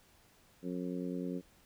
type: harmonic tone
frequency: 90 Hz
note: F#2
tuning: 47 cents flat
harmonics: 2 / 3 / 4 / 5 / 6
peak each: -39 / -39 / -44 / -45 / -49 dBFS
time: 0.62-1.42 s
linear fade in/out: 50 ms
effects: pink hiss -65 dBFS RMS until 1.65 s